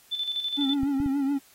sine tone with tremolo, 3520 Hz, A7, in tune, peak -25 dBFS, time 0.11-0.75 s, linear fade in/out 20 ms, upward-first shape square, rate 12 Hz, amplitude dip 55%
triangle tone with vibrato, 277.2 Hz, C#4, in tune, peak -21 dBFS, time 0.57-1.39 s, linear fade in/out 20 ms, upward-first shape triangle, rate 7 Hz, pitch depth 78 cents each way
clicks, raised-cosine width 5 ms, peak -21 dBFS, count 3, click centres 0.833 / 1.002 / 1.061 s
effects white hiss -57 dBFS RMS until 1.54 s + AAC 48 kbps

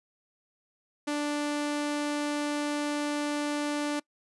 sawtooth tone, 293.7 Hz, D4, in tune, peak -24 dBFS, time 1.07-4 s, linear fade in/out 10 ms, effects noise-tail reverb RT60 0.1 s tail -23 dB re dry + resampled to 24000 Hz

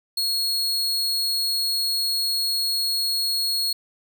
40% pulse tone, 4316 Hz, C#8, 47 cents flat, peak -20 dBFS, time 0.17-3.73 s, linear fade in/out 5 ms, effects none

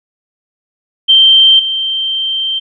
sine tone with level steps, 3136 Hz, G7, in tune, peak -3 / -13 dBFS, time 1.08-2.6 s, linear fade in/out 20 ms, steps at 1.59 s, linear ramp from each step 5 ms, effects none

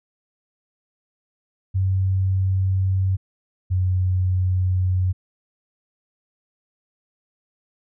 sine tone pair in turn, 94.9 / 92.15 Hz, F#2 / F#2, +44 / -7 cents, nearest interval minor second, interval 51 cents, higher first, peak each -17 dBFS, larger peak neither, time 1.74-3.17 / 3.7-5.13 s, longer neither, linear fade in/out 20 ms, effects none

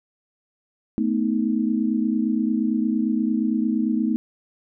sine tone cluster, 220.2 / 248.9 / 314 Hz, A3 / B3 / D#4, +2 / +14 / +16 cents, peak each -22 / -24 / -25 dBFS, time 0.98-4.16 s, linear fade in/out 0 ms, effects none

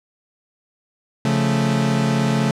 40% pulse chord, Db augmented, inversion none, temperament equal, 138.59 / 174.61 / 220 Hz, Db3 / F3 / A3, 0 / 0 / 0 cents, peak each -19 / -24 / -19 dBFS, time 1.25-2.51 s, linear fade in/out 2 ms, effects low-pass 8000 Hz 12 dB/octave

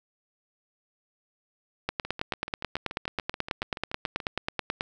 two click trains, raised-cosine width 0.3 ms, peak -20 / -11 dBFS, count 16 / 28, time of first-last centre 2.05-4.202 / 1.89-4.809 s, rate 6.97 / 9.25 Hz, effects none

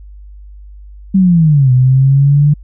sine linear two-way sweep, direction down then up, 196 to 125.5 to 148.5 Hz, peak -5 dBFS, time 1.14-2.54 s, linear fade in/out 10 ms, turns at 1.72 s, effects added 50 Hz sine -31 dBFS peak until 2.63 s

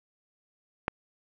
click, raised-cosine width 0.5 ms, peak -11 dBFS, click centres 0.881 s, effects none

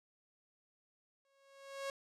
sawtooth tone with exponential growth, 549 Hz, C#5, 17 cents flat, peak -33 dBFS, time 1.25-1.9 s, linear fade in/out 1 ms, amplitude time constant 140 ms, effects low-pass 9000 Hz 12 dB/octave

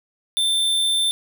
square tone, 3559 Hz, A7, 19 cents sharp, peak -18 dBFS, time 0.37-1.11 s, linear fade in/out 0 ms, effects none

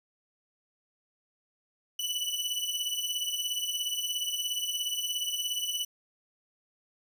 sawtooth beating tone pair, 2960 / 2977 Hz, F#7 / F#7, 0 / +10 cents, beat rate 17 Hz, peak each -30 dBFS, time 1.99-5.85 s, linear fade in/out 5 ms, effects none

